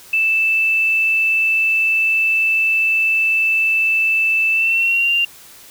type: tone with pitch glide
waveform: sine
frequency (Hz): 2642 to 2783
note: E7 to F7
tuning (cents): +3 to -7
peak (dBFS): -13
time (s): 0.13-5.25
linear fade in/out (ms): 5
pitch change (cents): +90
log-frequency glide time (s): 4.52-5.12
effects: white hiss -42 dBFS RMS until 5.7 s